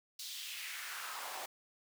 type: noise with high-pass filter sweep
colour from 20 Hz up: pink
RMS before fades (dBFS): -44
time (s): 0.19-1.46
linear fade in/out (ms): 5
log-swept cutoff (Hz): 4400 to 660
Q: 2.2
effects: none